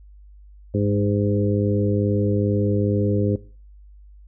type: harmonic tone with a mistuned harmonic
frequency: 102.3 Hz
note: G#2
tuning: 26 cents flat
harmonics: 1 / 2 / 3 / 4 / 5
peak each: -21 / -24 / -26 / -27 / -28 dBFS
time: 0.74-3.36 s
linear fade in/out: 5 ms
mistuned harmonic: 2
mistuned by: +20 cents
effects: noise-tail reverb RT60 0.4 s tail -19 dB re dry + added 50 Hz sine -43 dBFS peak until 4.27 s